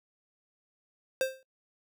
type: tone with exponential decay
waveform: square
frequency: 526 Hz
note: C5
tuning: 9 cents sharp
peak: -23 dBFS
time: 1.21-1.43 s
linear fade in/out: 1 ms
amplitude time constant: 46 ms
effects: noise-tail reverb RT60 0.1 s tail -23 dB re dry